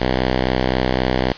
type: tone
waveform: 5% pulse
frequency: 63.8 Hz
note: C2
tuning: 43 cents flat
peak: -5 dBFS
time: 0-1.33 s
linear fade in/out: 10 ms
effects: white hiss -35 dBFS RMS until 1.37 s + resampled to 11025 Hz